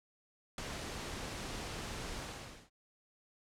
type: noise with ADSR envelope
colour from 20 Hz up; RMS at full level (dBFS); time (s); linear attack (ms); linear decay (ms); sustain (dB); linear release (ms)
pink; -37; 0.58-2.7; 3; 7; -5; 520
effects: low-pass 8000 Hz 12 dB/octave